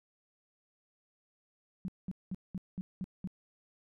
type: tone bursts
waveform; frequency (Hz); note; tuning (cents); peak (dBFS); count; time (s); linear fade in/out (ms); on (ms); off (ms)
sine; 186.2; F#3; +11; -34; 7; 1.85-3.274; 0; 32; 200
effects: none